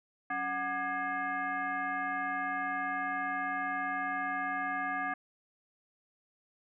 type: tone with frequency modulation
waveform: sine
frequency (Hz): 1200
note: D6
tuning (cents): +37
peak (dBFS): -31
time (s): 0.3-5.14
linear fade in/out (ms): 5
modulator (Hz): 461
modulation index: 1.6
effects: none